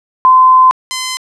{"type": "tone pair in turn", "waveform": ["sine", "5% pulse"], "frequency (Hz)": [1029, 1029], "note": ["C6", "C6"], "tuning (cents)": [-29, -29], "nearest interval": "unison", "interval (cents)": 0, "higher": "neither", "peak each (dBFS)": -3, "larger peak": "neither", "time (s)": [[0.25, 0.71], [0.91, 1.17]], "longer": "first", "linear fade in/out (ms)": 0, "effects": ["low-pass 7000 Hz 12 dB/octave"]}